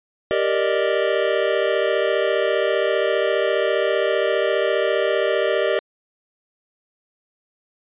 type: chord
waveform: square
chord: Eb major seventh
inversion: first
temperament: equal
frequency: 392 / 466.2 / 587.3 / 622.3 Hz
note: G4 / Bb4 / D5 / Eb5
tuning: 0 / 0 / 0 / 0 cents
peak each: -24 dBFS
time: 0.31-5.79 s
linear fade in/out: 0 ms
effects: resampled to 8000 Hz